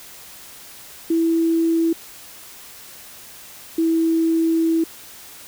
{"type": "tone pair in turn", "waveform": "sine", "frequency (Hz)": [329.6, 327.1], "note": ["E4", "E4"], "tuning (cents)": [0, -13], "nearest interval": "unison", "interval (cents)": 13, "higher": "first", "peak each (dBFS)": [-15, -15], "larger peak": "neither", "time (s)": [[1.1, 1.93], [3.78, 4.84]], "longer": "second", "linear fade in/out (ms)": 5, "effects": ["white hiss -41 dBFS RMS until 5.47 s"]}